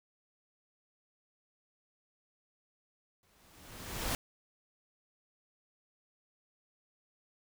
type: noise with exponential growth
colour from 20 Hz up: pink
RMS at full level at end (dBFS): -32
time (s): 3.23-4.15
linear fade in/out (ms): 1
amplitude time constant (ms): 200
effects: none